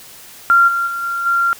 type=tone with level steps; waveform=sine; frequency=1382 Hz; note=F6; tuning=19 cents flat; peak=-7 / -15 / -20 / -18 / -12 dBFS; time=0.5-1.53 s; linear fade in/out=0 ms; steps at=0.67 / 0.86 / 1.02 / 1.25 s; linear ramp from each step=20 ms; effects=white hiss -39 dBFS RMS until 1.59 s